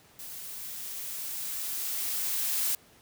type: noise with level ramp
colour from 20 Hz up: blue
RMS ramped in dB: -42 to -28 dBFS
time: 0.19-2.75 s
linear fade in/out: 2 ms
effects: pink hiss -58 dBFS RMS until 3.01 s + high-pass 80 Hz 12 dB/octave